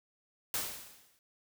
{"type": "noise with exponential decay", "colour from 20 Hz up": "white", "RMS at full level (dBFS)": -32, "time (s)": [0.54, 1.19], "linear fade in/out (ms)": 1, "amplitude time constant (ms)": 140, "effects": []}